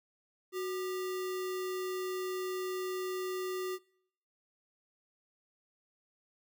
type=tone with sample-and-hold; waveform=sine; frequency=370 Hz; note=F#4; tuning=in tune; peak=-33 dBFS; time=0.52-3.79 s; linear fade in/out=50 ms; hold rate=1575 Hz; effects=noise-tail reverb RT60 0.7 s tail -25 dB re dry